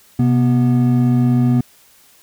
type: tone pair together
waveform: triangle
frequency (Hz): 128 / 243.9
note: C3 / B3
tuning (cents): -38 / -21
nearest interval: major seventh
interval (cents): 1117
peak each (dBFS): -12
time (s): 0.19-1.61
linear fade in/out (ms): 5
effects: white hiss -50 dBFS RMS until 2.22 s